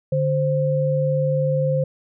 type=tone pair together; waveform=sine; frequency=146.85 / 523.3 Hz; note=D3 / C5; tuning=0 / 0 cents; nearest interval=octave + minor seventh; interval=2200 cents; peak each=-20 dBFS; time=0.12-1.84 s; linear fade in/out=5 ms; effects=none